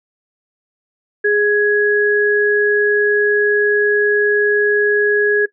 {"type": "tone pair together", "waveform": "sine", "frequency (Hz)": [414.8, 1669.3], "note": ["G#4", "G#6"], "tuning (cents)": [-2, 8], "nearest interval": "2 octaves", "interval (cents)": 2410, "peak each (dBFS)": -14, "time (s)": [1.24, 5.46], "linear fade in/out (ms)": 10, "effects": ["noise-tail reverb RT60 0.1 s tail -19 dB re dry"]}